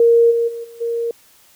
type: tone with level steps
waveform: sine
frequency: 466.2 Hz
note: A#4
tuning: in tune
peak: -8 / -14 / -25 / -36 / -18 dBFS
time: 0-1.11 s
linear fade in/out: 2 ms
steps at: 0.3 / 0.47 / 0.63 / 0.8 s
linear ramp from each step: 20 ms
effects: white hiss -51 dBFS RMS until 1.55 s